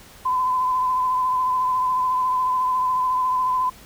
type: tone with vibrato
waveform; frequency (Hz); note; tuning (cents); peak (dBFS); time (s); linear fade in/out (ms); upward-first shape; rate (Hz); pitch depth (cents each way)
sine; 1016; B5; +49; -18; 0.25-3.7; 10; sine; 14; 26
effects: pink hiss -46 dBFS RMS until 3.85 s

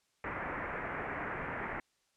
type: low-pass noise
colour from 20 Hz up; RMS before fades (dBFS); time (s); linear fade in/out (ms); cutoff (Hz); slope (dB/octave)
white; -39; 0.24-1.8; 2; 2100; 48
effects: white hiss -75 dBFS RMS until 2.16 s + low-pass 8000 Hz 12 dB/octave

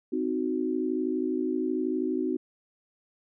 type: chord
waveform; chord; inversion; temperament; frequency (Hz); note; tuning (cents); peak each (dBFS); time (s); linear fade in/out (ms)
sine; C diminished; none; equal with one note detuned; 258.5 / 311.1 / 370; C4 / Eb4 / Gb4; -21 / 0 / 0; -30; 0.12-2.37; 10
effects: none

